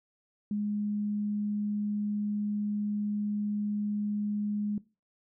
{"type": "tone", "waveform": "sine", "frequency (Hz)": 207.7, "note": "G#3", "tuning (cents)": 0, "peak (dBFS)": -28, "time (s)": [0.51, 4.78], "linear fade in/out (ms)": 2, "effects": ["noise-tail reverb RT60 0.3 s tail -20 dB re dry"]}